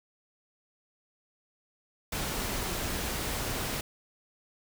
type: noise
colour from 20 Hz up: pink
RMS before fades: -33 dBFS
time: 2.12-3.81 s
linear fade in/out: 5 ms
effects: none